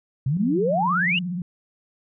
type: exponential sweep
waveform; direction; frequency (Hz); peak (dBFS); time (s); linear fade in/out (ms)
sine; up; 123.47 to 2960; -19; 0.26-1.19; 5
type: tone with vibrato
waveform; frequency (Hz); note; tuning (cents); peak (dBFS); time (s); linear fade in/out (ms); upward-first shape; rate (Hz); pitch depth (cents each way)
sine; 177.7; F3; +30; -25; 0.37-1.42; 2; triangle; 17; 110
effects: none